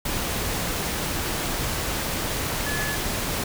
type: tone in noise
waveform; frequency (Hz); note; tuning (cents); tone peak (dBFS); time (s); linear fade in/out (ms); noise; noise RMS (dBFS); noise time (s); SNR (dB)
sine; 1712; A6; -48; -29; 2.66-2.96; 5; pink; -27; 0.05-3.44; -5
effects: none